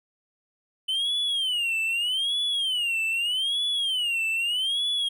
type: tone with vibrato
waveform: triangle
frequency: 3014 Hz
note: F#7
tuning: 31 cents sharp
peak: -22 dBFS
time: 0.88-5.09 s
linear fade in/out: 10 ms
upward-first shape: sine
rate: 0.81 Hz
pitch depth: 220 cents each way
effects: none